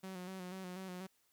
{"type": "tone with vibrato", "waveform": "sawtooth", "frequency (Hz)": 185, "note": "F#3", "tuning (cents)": 0, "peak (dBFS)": -40, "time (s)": [0.03, 1.07], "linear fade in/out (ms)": 10, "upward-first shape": "square", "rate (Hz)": 4.1, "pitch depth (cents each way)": 40, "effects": ["white hiss -75 dBFS RMS until 1.32 s"]}